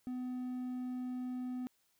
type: tone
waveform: triangle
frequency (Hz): 251.4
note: B3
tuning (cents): +31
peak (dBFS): -35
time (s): 0.07-1.67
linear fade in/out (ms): 0
effects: white hiss -75 dBFS RMS until 1.99 s